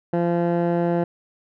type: tone with low-pass filter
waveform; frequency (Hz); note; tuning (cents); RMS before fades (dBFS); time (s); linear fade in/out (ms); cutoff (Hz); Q
15% pulse; 171.9; F3; -27; -21; 0.13-1.04; 5; 960; 0.85
effects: none